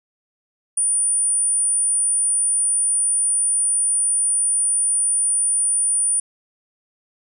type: tone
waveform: sine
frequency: 9397 Hz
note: D9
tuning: in tune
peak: -16 dBFS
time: 0.77-6.2 s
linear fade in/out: 5 ms
effects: none